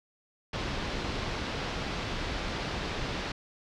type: low-pass noise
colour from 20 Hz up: pink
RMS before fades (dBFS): -34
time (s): 0.53-3.32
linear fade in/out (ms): 5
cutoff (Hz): 4900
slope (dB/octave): 24
effects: none